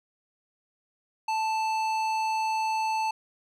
sine tone with tanh clipping, 880 Hz, A5, in tune, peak -27 dBFS, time 1.28-3.11 s, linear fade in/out 5 ms, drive 15 dB, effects none

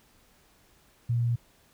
sine tone, 118.6 Hz, A#2, 30 cents sharp, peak -23 dBFS, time 1.09-1.36 s, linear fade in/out 10 ms, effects pink hiss -62 dBFS RMS until 1.73 s

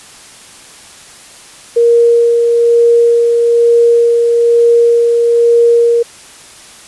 sine tone with tremolo, 469.7 Hz, A#4, 13 cents sharp, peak -4 dBFS, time 1.76-6.03 s, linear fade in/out 10 ms, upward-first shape sine, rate 1.1 Hz, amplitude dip 30%, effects white hiss -36 dBFS RMS until 6.87 s + resampled to 24000 Hz

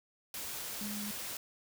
sine tone in noise, 207.7 Hz, G#3, in tune, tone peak -39 dBFS, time 0.81-1.11 s, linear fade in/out 2 ms, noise white, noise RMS -41 dBFS, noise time 0.34-1.37 s, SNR -1 dB, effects none

